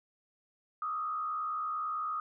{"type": "tone with frequency modulation", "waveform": "sine", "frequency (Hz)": 1244.5, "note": "D#6", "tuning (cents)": 0, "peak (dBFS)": -32, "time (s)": [0.82, 2.2], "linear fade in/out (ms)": 2, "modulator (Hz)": 68.9, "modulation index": 0.67, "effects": []}